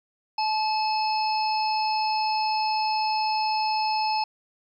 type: harmonic tone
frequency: 864 Hz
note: A5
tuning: 32 cents flat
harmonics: 1 / 3 / 5 / 6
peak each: -23 / -34 / -35 / -32 dBFS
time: 0.38-4.24 s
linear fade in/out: 5 ms
effects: 10-bit